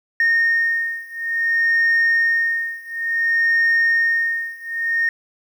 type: beating tone pair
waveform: sine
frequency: 1840 / 1840.57 Hz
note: A#6 / A#6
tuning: -23 / -23 cents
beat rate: 0.57 Hz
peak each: -18 / -17 dBFS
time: 0.2-5.09 s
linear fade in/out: 2 ms
effects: tanh soft clip ceiling -11 dBFS + 8-bit